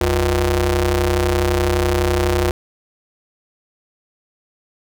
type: ring-modulated tone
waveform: sawtooth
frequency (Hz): 136.7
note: C#3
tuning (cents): -24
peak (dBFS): -8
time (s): 0.01-2.51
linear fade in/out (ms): 0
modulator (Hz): 221
effects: none